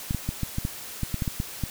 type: clicks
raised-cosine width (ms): 5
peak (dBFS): -14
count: 12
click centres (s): 0.109 / 0.147 / 0.29 / 0.433 / 0.584 / 0.651 / 1.033 / 1.143 / 1.222 / 1.278 / 1.401 / 1.637
effects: white hiss -39 dBFS RMS until 1.7 s